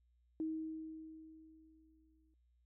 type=tone with exponential decay; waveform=sine; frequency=317.3 Hz; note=D#4; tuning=34 cents sharp; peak=-35 dBFS; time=0.4-2.34 s; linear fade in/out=1 ms; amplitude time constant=420 ms; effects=added 60 Hz sine -70 dBFS peak until 2.65 s